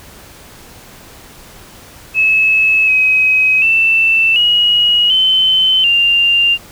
sine tone with pitch steps, 2590 / 2536 / 2664 / 2898 / 3063 / 2791 Hz, E7 / D#7 / E7 / F#7 / G7 / F7, -31 / +32 / +18 / -37 / -41 / -2 cents, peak -8 dBFS, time 2.14-6.58 s, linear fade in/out 50 ms, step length 740 ms, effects pink hiss -38 dBFS RMS until 6.71 s

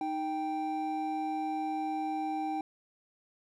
triangle tone pair together, 311.1 / 783.9 Hz, D#4 / G5, 0 / 0 cents, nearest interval octave + major third, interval 1600 cents, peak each -33 / -31 dBFS, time 0.01-2.61 s, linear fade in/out 2 ms, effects none

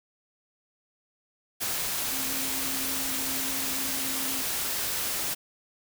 sine tone in noise, 266.9 Hz, C4, 35 cents sharp, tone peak -39 dBFS, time 2.11-4.43 s, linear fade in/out 20 ms, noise white, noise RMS -30 dBFS, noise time 1.6-5.35 s, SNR -12 dB, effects none

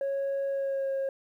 sine tone with pitch glide, 551 to 541.5 Hz, C#5 to C#5, -11 to -41 cents, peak -25 dBFS, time 0.01-1.09 s, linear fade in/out 2 ms, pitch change -30 cents, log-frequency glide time 0.49-0.9 s, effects tanh soft clip ceiling -26 dBFS + 11-bit

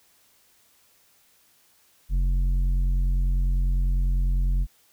triangle tone with tanh clipping, 45 Hz, F#1, 47 cents flat, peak -21 dBFS, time 2.09-4.67 s, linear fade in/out 50 ms, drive 12 dB, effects white hiss -61 dBFS RMS until 4.92 s

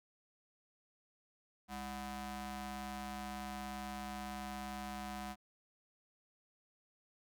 sawtooth ring-modulated tone, 265.3 Hz, C4, 24 cents sharp, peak -35 dBFS, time 1.68-5.36 s, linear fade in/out 50 ms, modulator 469 Hz, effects none

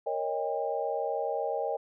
sine chord, Eb dominant seventh, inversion second, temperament equal with one note detuned, 466.2 / 554.4 / 622.3 / 801.9 Hz, Bb4 / Db5 / Eb5 / G5, 0 / 0 / 0 / +39 cents, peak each -34 dBFS, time 0.06-1.77 s, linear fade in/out 10 ms, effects none

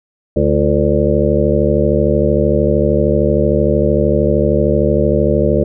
harmonic tone with a mistuned harmonic, 73.1 Hz, D2, 7 cents flat, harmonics 1 / 2 / 3 / 5 / 6 / 7 / 8, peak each -18 / -18 / -18 / -18 / -18 / -18 / -18 dBFS, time 0.36-5.64 s, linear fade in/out 5 ms, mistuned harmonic 5, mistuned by -110 cents, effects none

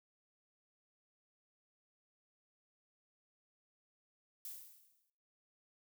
violet noise with exponential decay, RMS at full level -44 dBFS, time 4.45-5.1 s, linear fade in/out 2 ms, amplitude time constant 140 ms, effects noise-tail reverb RT60 0.6 s tail -18 dB re dry

